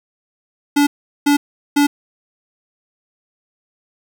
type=tone bursts; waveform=square; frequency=288.2 Hz; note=D4; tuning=33 cents flat; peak=-11 dBFS; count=3; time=0.76-1.87 s; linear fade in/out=10 ms; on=110 ms; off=390 ms; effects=8-bit